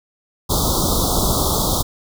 pink band-stop noise, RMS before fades -18 dBFS, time 0.49-1.83 s, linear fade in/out 20 ms, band 1300 to 3400 Hz, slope 96 dB/octave, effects none

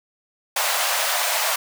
pink high-pass noise, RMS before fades -22 dBFS, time 0.56-1.56 s, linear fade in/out 5 ms, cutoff 590 Hz, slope 48 dB/octave, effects none

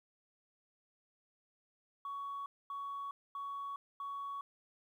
sine tone bursts, 1120 Hz, C#6, 18 cents sharp, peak -38 dBFS, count 4, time 2.05-4.41 s, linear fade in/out 2 ms, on 410 ms, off 240 ms, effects tanh soft clip ceiling -36 dBFS + 12-bit

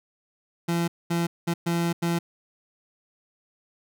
30% pulse tone bursts at uneven times, 170 Hz, F3, 46 cents flat, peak -20 dBFS, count 5, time 0.68-0.88 / 1.1-1.27 / 1.47-1.54 / 1.66-1.93 / 2.02-2.19 s, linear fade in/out 10 ms, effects none

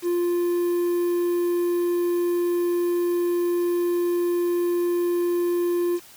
triangle tone with quantisation, 349.2 Hz, F4, in tune, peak -18 dBFS, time 0.02-6 s, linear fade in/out 50 ms, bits 7, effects white hiss -48 dBFS RMS until 6.16 s

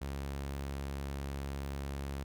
sawtooth tone, 69.3 Hz, C#2, in tune, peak -33 dBFS, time 0.01-2.24 s, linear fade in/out 10 ms, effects none

